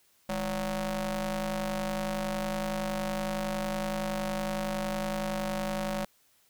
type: ring-modulated tone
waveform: sawtooth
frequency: 180.8 Hz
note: F#3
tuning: 40 cents flat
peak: -23 dBFS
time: 0.29-6.05 s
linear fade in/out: 5 ms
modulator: 387 Hz
effects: white hiss -66 dBFS RMS until 6.49 s